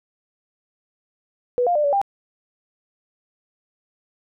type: tone with pitch steps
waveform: sine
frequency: 491.5 / 702 / 596 / 571 / 796 Hz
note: B4 / F5 / D5 / D5 / G5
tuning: -8 / +9 / +25 / -49 / +26 cents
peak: -16 dBFS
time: 1.58-2.015 s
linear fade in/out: 0 ms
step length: 87 ms
effects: none